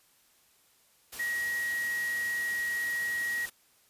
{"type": "tone in noise", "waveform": "sine", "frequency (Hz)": 1900, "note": "A#6", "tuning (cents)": 33, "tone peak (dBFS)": -29, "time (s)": [1.19, 3.46], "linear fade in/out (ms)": 10, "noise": "white", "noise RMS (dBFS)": -42, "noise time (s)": [1.12, 3.5], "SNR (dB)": 10, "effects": ["white hiss -65 dBFS RMS until 3.89 s", "resampled to 32000 Hz"]}